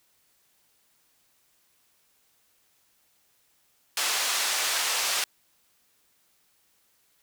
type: band-pass noise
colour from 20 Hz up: white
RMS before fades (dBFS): -27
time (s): 3.97-5.24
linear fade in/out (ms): 2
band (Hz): 680 to 7200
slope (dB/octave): 12
effects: white hiss -67 dBFS RMS until 7.22 s